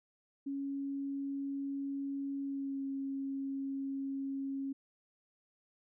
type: tone with pitch glide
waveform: sine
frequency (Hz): 277.2 to 272.8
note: C#4 to C#4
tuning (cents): 0 to -28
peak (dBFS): -35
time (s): 0.46-4.73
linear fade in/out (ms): 10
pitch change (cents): -28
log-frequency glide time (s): 2.42-2.84
effects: none